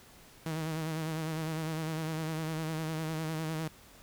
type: tone with vibrato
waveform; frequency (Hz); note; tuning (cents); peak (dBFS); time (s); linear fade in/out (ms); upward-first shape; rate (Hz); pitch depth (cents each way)
sawtooth; 158.8; D#3; +36; -29; 0.46-3.68; 2; sine; 9.9; 44
effects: pink hiss -56 dBFS RMS until 4.02 s